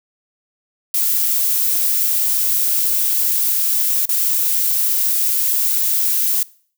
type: noise with dropouts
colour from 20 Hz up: violet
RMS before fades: -17 dBFS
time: 0.94-6.43 s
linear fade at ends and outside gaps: 1 ms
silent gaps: 4.054-4.092 s
effects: noise-tail reverb RT60 0.5 s tail -22 dB re dry